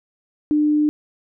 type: tone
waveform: sine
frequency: 299.8 Hz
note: D4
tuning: 36 cents sharp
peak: -14 dBFS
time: 0.51-0.89 s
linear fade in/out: 0 ms
effects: none